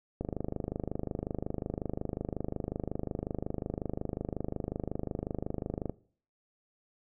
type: click train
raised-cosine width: 2 ms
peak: -20 dBFS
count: 146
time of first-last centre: 0.21-5.896 s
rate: 25.5 Hz
effects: noise-tail reverb RT60 0.5 s tail -20 dB re dry